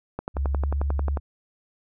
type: click train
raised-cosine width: 1 ms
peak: -15 dBFS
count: 12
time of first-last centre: 0.19-1.172 s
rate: 11.2 Hz
type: tone with pitch glide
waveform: sine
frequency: 68.6 to 70.53 Hz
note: C#2 to C#2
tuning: -17 to +31 cents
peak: -22 dBFS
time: 0.34-1.2 s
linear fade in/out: 50 ms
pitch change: +48 cents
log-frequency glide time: 0.46-0.67 s
effects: none